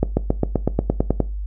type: accelerating click train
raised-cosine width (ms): 2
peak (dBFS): -3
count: 11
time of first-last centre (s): 0.03-1.203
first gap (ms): 140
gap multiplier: 0.96
effects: noise-tail reverb RT60 0.3 s tail -19 dB re dry + added 50 Hz sine -24 dBFS peak until 1.46 s